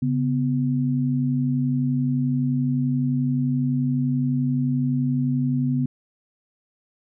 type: tone pair together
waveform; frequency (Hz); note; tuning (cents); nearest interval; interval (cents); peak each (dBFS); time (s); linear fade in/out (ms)
sine; 138.59 / 250.2; C#3 / B3; 0 / +23; minor seventh; 1023; -22; 0.02-5.86; 5
effects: none